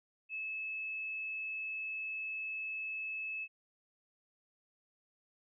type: tone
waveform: sine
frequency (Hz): 2600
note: E7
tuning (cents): -24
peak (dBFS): -37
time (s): 0.29-3.48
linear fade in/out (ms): 50
effects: none